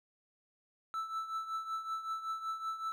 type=tone with tremolo; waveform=triangle; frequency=1318.5 Hz; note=E6; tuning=in tune; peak=-31 dBFS; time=0.94-2.92 s; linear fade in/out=0 ms; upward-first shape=triangle; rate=5.3 Hz; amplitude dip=75%; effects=none